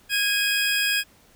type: tone pair together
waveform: 25% pulse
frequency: 1640.6 / 2512 Hz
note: G#6 / D#7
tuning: -22 / +16 cents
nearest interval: perfect fifth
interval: 738 cents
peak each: -19 / -20 dBFS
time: 0.09-1.04 s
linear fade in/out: 50 ms
effects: pink hiss -56 dBFS RMS until 1.35 s